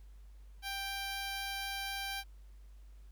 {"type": "tone", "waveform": "10% pulse", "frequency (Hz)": 787, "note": "G5", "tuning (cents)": 7, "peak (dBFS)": -29, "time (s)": [0.62, 2.24], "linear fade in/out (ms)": 50, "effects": ["added 50 Hz sine -51 dBFS peak until 3.11 s", "pink hiss -72 dBFS RMS until 3.11 s"]}